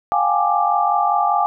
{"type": "tone cluster", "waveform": "sine", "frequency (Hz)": [709, 800, 845, 1181], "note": ["F5", "G5", "G#5", "D6"], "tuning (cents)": [26, 35, 30, 9], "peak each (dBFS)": -20, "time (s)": [0.12, 1.46], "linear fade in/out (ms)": 0, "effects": []}